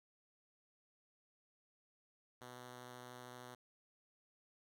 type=tone with vibrato; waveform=5% pulse; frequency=124 Hz; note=B2; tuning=7 cents sharp; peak=-40 dBFS; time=2.41-3.55 s; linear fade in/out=5 ms; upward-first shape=sine; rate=13 Hz; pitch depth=10 cents each way; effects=none